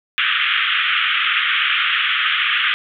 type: band-pass noise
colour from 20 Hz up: white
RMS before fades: -18 dBFS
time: 0.18-2.74 s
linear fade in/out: 0 ms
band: 1200 to 3400 Hz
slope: 96 dB/octave
effects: none

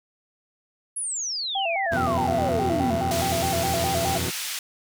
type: exponential sweep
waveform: sine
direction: down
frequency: 10890 to 207.7 Hz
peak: -26 dBFS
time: 0.96-2.96 s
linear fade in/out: 10 ms
type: tone with vibrato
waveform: sine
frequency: 724 Hz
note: F#5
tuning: 38 cents flat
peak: -24 dBFS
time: 1.55-4.18 s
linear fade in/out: 5 ms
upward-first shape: square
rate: 4.8 Hz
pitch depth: 130 cents each way
type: chord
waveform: 15% pulse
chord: E suspended second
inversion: none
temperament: equal with one note detuned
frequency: 82.41 / 90.18 / 123.47 Hz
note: E2 / F#2 / B2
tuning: 0 / -44 / 0 cents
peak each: -24 dBFS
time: 1.91-4.31 s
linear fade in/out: 20 ms
type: band-pass noise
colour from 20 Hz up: pink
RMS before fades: -31 dBFS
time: 3.11-4.59 s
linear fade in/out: 2 ms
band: 2300 to 15000 Hz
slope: 12 dB/octave
effects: none

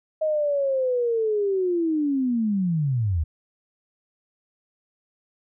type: linear sweep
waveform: sine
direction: down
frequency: 631 to 72.5 Hz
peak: -20 dBFS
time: 0.21-3.24 s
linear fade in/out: 10 ms
effects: none

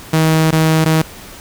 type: tone with dropouts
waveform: sawtooth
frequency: 159 Hz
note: D#3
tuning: 38 cents sharp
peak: -6 dBFS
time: 0.13-1.02 s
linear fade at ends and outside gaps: 5 ms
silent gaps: 0.509-0.526 / 0.846-0.856 s
effects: pink hiss -35 dBFS RMS until 1.4 s

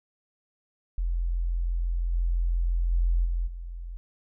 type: tone with level steps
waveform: sine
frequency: 42.96 Hz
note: F1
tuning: 28 cents flat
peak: -24 / -22 / -20 / -24 / -34 dBFS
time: 0.98-3.97 s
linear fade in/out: 0 ms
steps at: 2.12 / 2.91 / 3.24 / 3.46 s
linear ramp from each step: 20 ms
effects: none

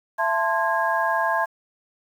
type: tone cluster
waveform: sine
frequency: 670 / 883 / 1045 / 1638 Hz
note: E5 / A5 / C6 / G#6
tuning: +28 / +6 / -2 / -24 cents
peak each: -25 dBFS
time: 0.18-1.46 s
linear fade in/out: 20 ms
effects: 8-bit

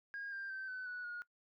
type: tone with pitch steps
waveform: sine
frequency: 1629 / 1589 / 1550.1 / 1512 / 1474.9 / 1438.8 Hz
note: G#6 / G6 / G6 / F#6 / F#6 / F#6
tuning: -34 / +23 / -20 / +37 / -6 / -49 cents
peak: -40 dBFS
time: 0.14-1.22 s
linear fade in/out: 0 ms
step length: 180 ms
effects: noise-tail reverb RT60 0.1 s tail -21 dB re dry + tanh soft clip ceiling -38 dBFS

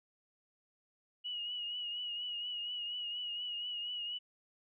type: tone with vibrato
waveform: sine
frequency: 2903 Hz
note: F#7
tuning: 34 cents flat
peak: -37 dBFS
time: 1.24-4.19 s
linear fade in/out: 20 ms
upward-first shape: triangle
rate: 4.2 Hz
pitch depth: 47 cents each way
effects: none

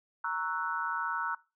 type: chord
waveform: sine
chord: F# dominant seventh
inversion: first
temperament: equal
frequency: 932.3 / 1108.7 / 1318.5 / 1480 Hz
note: A#5 / C#6 / E6 / F#6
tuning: 0 / 0 / 0 / 0 cents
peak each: -36 / -39 / -35 / -35 dBFS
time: 0.24-1.35 s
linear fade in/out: 5 ms
effects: noise-tail reverb RT60 0.3 s tail -22 dB re dry

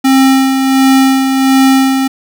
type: tone with tremolo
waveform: square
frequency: 266.5 Hz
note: C4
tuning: 32 cents sharp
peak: -5 dBFS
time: 0.04-2.08 s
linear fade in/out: 10 ms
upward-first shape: sine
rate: 1.4 Hz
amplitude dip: 45%
effects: none

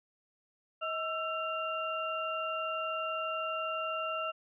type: tone cluster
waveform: sine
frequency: 637 / 1334 / 2784 Hz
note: D#5 / E6 / F7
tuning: +41 / +20 / -6 cents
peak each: -37 / -35 / -39 dBFS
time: 0.81-4.32 s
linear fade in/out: 20 ms
effects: none

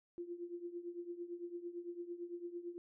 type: tone with tremolo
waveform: sine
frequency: 347.5 Hz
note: F4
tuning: 9 cents flat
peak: -39 dBFS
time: 0.18-2.78 s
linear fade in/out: 0 ms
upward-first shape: triangle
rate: 8.9 Hz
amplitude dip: 85%
effects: none

